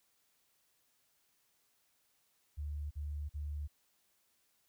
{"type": "tone bursts", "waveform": "sine", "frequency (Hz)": 73.7, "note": "D2", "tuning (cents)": 7, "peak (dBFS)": -37, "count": 3, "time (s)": [2.57, 3.678], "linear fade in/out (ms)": 20, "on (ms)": 340, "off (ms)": 44, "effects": ["white hiss -75 dBFS RMS until 4.68 s"]}